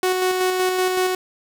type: tone with tremolo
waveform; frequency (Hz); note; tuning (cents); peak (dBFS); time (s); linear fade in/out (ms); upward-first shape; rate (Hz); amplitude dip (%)
sawtooth; 369.4; F#4; -3; -13; 0.03-1.15; 2; square; 5.3; 30
effects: 7-bit